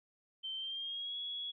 sine tone with pitch glide, 3111 to 3354 Hz, G7 to G#7, -14 to +16 cents, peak -38 dBFS, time 0.43-1.52 s, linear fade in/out 20 ms, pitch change +130 cents, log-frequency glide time 0.56-1.17 s, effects none

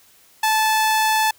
sawtooth tone, 872 Hz, A5, 16 cents flat, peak -12 dBFS, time 0.43-1.31 s, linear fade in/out 5 ms, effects white hiss -53 dBFS RMS until 1.38 s

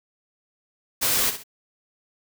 white noise with echo, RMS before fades -22 dBFS, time 1.01-1.31 s, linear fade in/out 20 ms, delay 64 ms, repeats 2, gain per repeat -10 dB, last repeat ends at 1.438 s, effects none

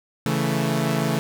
sawtooth chord, A major, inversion first, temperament equal, 138.59 / 164.81 / 220 Hz, C#3 / E3 / A3, 0 / 0 / 0 cents, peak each -21 dBFS, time 0.26-1.19 s, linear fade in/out 0 ms, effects none

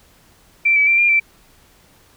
sine tone with pitch steps, 2346 / 2291 / 2355 / 2402 / 2338 Hz, D7 / D7 / D7 / D7 / D7, -2 / -44 / +4 / +38 / -8 cents, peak -11 dBFS, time 0.65-1.2 s, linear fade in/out 10 ms, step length 110 ms, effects pink hiss -52 dBFS RMS until 2.16 s

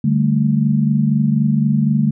sine chord, D suspended fourth, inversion none, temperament equal, 146.83 / 196 / 220 Hz, D3 / G3 / A3, 0 / 0 / 0 cents, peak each -16 / -19 / -16 dBFS, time 0.04-2.11 s, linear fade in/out 5 ms, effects none

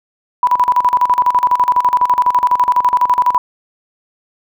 sine tone with tremolo, 987.8 Hz, B5, in tune, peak -7 dBFS, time 0.43-3.38 s, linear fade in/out 2 ms, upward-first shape square, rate 12 Hz, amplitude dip 80%, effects none

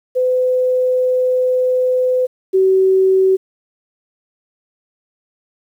sine tone pair in turn, 507 / 379.8 Hz, B4 / F#4, +45 / +45 cents, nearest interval perfect fourth, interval 500 cents, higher first, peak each -12 / -9 dBFS, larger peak second, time 0.15-2.27 / 2.53-3.37 s, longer first, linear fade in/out 20 ms, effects 8-bit

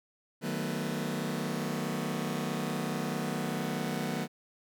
sawtooth chord, B dominant seventh, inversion first, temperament just, 154.34 / 185.21 / 222.2 / 246.9 Hz, D#3 / F#3 / A3 / B3, -14 / +2 / +17 / 0 cents, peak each -33 dBFS, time 0.41-4.28 s, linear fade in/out 50 ms, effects none

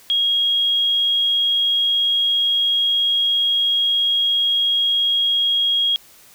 sine tone, 3281 Hz, G#7, 22 cents flat, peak -15 dBFS, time 0.1-5.96 s, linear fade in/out 0 ms, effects white hiss -48 dBFS RMS until 6.34 s

